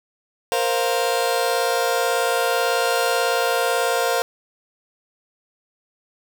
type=chord; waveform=sawtooth; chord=Bb suspended second; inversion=none; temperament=just; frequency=466.2 / 524.4 / 699.2 Hz; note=Bb4 / C5 / F5; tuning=0 / +4 / +2 cents; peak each=-19 / -19 / -19 dBFS; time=0.52-4.22 s; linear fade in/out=0 ms; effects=none